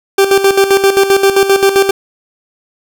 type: tone with tremolo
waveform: 40% pulse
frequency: 392 Hz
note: G4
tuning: in tune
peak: -4 dBFS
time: 0.18-1.91 s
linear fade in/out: 5 ms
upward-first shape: square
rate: 7.6 Hz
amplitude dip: 65%
effects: none